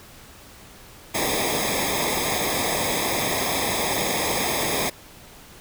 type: noise with comb filter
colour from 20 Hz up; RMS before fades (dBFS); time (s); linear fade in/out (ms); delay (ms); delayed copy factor
pink; -24; 1.14-4.9; 10; 0.69; -0.9
effects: pink hiss -46 dBFS RMS until 5.6 s